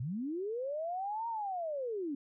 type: linear two-way sweep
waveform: sine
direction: up then down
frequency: 110 to 940 to 266.7 Hz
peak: -34 dBFS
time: 0-2.15 s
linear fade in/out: 5 ms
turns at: 1.28 s
effects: none